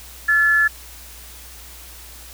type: tone pair together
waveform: sine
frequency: 1367.5 / 1723 Hz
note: F6 / A6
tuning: -37 / -37 cents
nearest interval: major third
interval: 400 cents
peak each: -23 / -13 dBFS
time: 0.28-0.68 s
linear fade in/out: 10 ms
effects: added 60 Hz sine -42 dBFS peak until 2.33 s + white hiss -41 dBFS RMS until 2.33 s